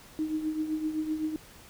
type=tone with tremolo; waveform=sine; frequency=311.1 Hz; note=D#4; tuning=in tune; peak=-25 dBFS; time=0.19-1.36 s; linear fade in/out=0 ms; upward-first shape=triangle; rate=7.8 Hz; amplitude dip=70%; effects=pink hiss -52 dBFS RMS until 1.69 s